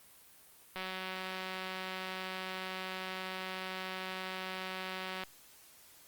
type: click train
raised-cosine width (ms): 0.3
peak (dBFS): -24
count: 838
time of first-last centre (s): 0.76-5.236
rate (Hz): 187
effects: white hiss -59 dBFS RMS until 6.07 s + Opus 32 kbps